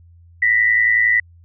sine tone pair together, 1864.6 / 1975.5 Hz, A#6 / B6, 0 / 0 cents, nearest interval minor second, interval 100 cents, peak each -19 / -13 dBFS, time 0.42-1.2 s, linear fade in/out 5 ms, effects added 85 Hz sine -44 dBFS peak until 1.44 s

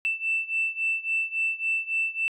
sine beating tone pair, 2661 / 2664.6 Hz, E7 / E7, +16 / +18 cents, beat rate 3.6 Hz, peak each -26 / -28 dBFS, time 0.05-2.28 s, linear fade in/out 0 ms, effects tanh soft clip ceiling -17 dBFS

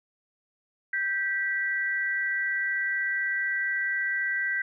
sine tone pair together, 1569 / 1955.8 Hz, G6 / B6, +1 / -17 cents, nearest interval major third, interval 382 cents, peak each -28 / -28 dBFS, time 0.93-4.62 s, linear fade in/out 5 ms, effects none

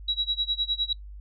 sine tone with tremolo, 3880 Hz, B7, 31 cents flat, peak -21 dBFS, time 0.08-0.93 s, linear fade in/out 5 ms, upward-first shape sine, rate 9.8 Hz, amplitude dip 95%, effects noise-tail reverb RT60 0.1 s tail -21 dB re dry + added 50 Hz sine -39 dBFS peak until 1.2 s

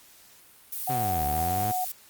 violet noise, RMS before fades -33 dBFS, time 0.72-1.92 s, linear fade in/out 5 ms
sine tone with pitch glide, 742 to 736 Hz, F#5 to F#5, +5 to -9 cents, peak -26 dBFS, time 0.87-1.85 s, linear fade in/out 10 ms, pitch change -14 cents, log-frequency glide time 1.44-1.62 s
sawtooth exponential two-way sweep, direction down then up, 140 to 71 to 110.9 Hz, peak -26 dBFS, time 0.89-1.72 s, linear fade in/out 10 ms, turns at 1.26 s
effects white hiss -54 dBFS RMS until 2.09 s + Opus 48 kbps

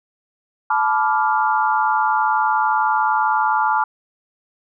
sine chord, B half-diminished seventh, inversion third, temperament equal with one note detuned, 867.9 / 987.8 / 1174.7 / 1396.9 Hz, A5 / B5 / D6 / F6, -24 / 0 / 0 / 0 cents, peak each -18 / -22 / -22 / -22 dBFS, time 0.7-3.84 s, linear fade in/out 5 ms, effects none

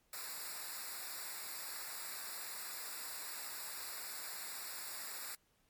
white noise with comb filter, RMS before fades -45 dBFS, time 0.13-5.35 s, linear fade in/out 2 ms, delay 0.32 ms, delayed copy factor -1, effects pink hiss -75 dBFS RMS until 5.69 s + MP3 96 kbps

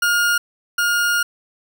40% pulse tone pair in turn, 1422 / 1422 Hz, F6 / F6, +31 / +31 cents, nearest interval unison, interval 0 cents, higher neither, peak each -14 / -15 dBFS, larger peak first, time 0.02-0.38 / 0.78-1.23 s, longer second, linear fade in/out 5 ms, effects none

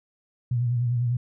sine tone with vibrato, 121.1 Hz, B2, 34 cents flat, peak -21 dBFS, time 0.51-1.17 s, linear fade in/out 5 ms, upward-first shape sine, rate 10 Hz, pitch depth 53 cents each way, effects none

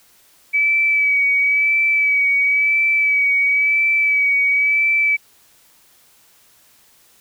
sine tone with vibrato, 2288 Hz, D7, 46 cents flat, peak -13 dBFS, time 0.53-5.17 s, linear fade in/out 20 ms, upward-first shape sine, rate 0.97 Hz, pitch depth 28 cents each way, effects white hiss -53 dBFS RMS until 7.2 s

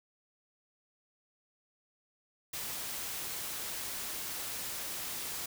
white noise, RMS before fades -39 dBFS, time 2.53-5.46 s, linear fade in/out 5 ms, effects none

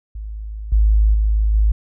sine tone with level steps, 53 Hz, G#1, 36 cents sharp, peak -26 / -10 / -13 / -11 dBFS, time 0.15-1.72 s, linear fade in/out 5 ms, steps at 0.72 / 1.14 / 1.54 s, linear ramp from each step 5 ms, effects none

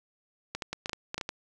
clicks, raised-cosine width 0.2 ms, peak -16 dBFS, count 10, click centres 0.55 / 0.622 / 0.73 / 0.859 / 0.895 / 0.932 / 1.144 / 1.18 / 1.212 / 1.291 s, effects none

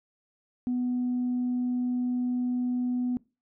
sine tone, 247.8 Hz, B3, 6 cents sharp, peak -24 dBFS, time 0.67-3.17 s, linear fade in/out 0 ms, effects noise-tail reverb RT60 0.3 s tail -23 dB re dry + tanh soft clip ceiling -22 dBFS

